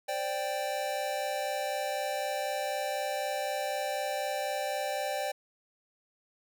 square chord, C suspended second, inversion none, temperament equal, 523.3 / 587.3 / 784 Hz, C5 / D5 / G5, 0 / 0 / 0 cents, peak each -39 / -35 / -35 dBFS, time 0.08-5.32 s, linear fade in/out 10 ms, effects none

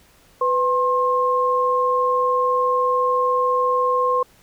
sine tone pair together, 499.9 / 1066 Hz, B4 / C6, +21 / +32 cents, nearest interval octave + minor second, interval 1311 cents, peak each -20 / -18 dBFS, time 0.41-4.23 s, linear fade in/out 5 ms, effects pink hiss -54 dBFS RMS until 4.42 s

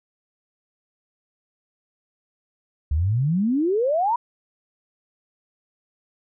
sine exponential sweep, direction up, 69.3 to 987.8 Hz, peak -18 dBFS, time 2.91-4.16 s, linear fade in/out 5 ms, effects none

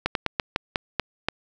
slowing click train, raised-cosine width 0.3 ms, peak -6 dBFS, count 8, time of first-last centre 0.06-1.286 s, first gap 92 ms, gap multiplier 1.21, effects none

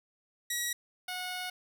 10% pulse tone pair in turn, 1918 / 729.7 Hz, A#6 / F#5, +49 / -24 cents, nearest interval octave + perfect fourth, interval 1673 cents, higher first, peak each -22 / -27 dBFS, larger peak first, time 0.5-0.73 / 1.08-1.5 s, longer second, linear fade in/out 5 ms, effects none

